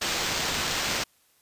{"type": "noise with sample-and-hold", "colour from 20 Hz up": "white", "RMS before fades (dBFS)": -28, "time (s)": [0.01, 1.04], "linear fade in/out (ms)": 10, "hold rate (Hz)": 11025, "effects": ["white hiss -64 dBFS RMS until 1.41 s", "resampled to 32000 Hz"]}